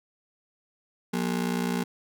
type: ring-modulated tone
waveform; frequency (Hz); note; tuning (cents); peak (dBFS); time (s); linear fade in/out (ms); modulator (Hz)
35% pulse; 209.8; G#3; +18; -21; 1.13-1.84; 10; 29.9
effects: none